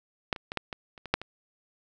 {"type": "clicks", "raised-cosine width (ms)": 0.3, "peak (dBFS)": [-10, -23, -18, -12, -19, -30, -23, -6, -22], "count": 9, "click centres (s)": [0.328, 0.362, 0.519, 0.573, 0.728, 0.978, 1.057, 1.14, 1.216], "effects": []}